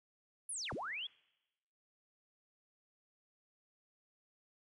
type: linear two-way sweep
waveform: sine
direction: down then up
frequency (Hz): 10920 to 65.41 to 3453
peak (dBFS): -39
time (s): 0.49-1.07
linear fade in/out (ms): 5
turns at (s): 0.73
effects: noise-tail reverb RT60 1.0 s tail -25 dB re dry